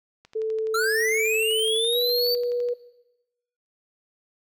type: click train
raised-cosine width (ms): 0.2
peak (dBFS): -30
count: 30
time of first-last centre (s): 0.25-2.687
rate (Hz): 11.9
type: tone with pitch glide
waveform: sine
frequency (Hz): 440 to 485.4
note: A4 to B4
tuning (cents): 0 to -30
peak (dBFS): -23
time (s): 0.35-2.74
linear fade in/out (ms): 10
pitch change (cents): +170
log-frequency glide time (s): 1.74-1.98
type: linear sweep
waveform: square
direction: up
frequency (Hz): 1318.5 to 4618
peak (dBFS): -23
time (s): 0.74-2.35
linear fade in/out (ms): 5
effects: noise-tail reverb RT60 1.0 s tail -18 dB re dry